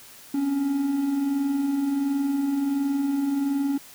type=tone pair together; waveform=triangle; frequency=258.1 / 279.5 Hz; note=C4 / C#4; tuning=-23 / +14 cents; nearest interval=minor second; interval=137 cents; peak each=-32 / -20 dBFS; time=0.34-3.78 s; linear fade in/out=5 ms; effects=white hiss -47 dBFS RMS until 3.94 s